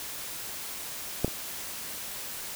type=clicks; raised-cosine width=2 ms; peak=-10 / -23 dBFS; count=2; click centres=1.246 / 1.28 s; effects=white hiss -38 dBFS RMS until 2.55 s